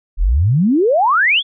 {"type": "exponential sweep", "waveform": "sine", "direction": "up", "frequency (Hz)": [35.1, 3551], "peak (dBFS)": -10, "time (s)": [0.17, 1.43], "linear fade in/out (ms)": 50, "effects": []}